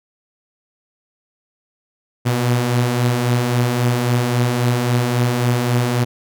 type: beating tone pair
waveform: sawtooth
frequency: 119 / 122.7 Hz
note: A#2 / B2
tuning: +36 / -11 cents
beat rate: 3.7 Hz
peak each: -19 / -12 dBFS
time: 2.25-6.05 s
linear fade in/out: 20 ms
effects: none